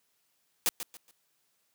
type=noise with echo; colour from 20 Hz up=white; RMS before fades=-26 dBFS; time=0.66-0.69 s; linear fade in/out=0 ms; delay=140 ms; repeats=3; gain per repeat=-11 dB; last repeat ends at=1.11 s; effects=white hiss -74 dBFS RMS until 1.74 s + high-pass 100 Hz 12 dB/octave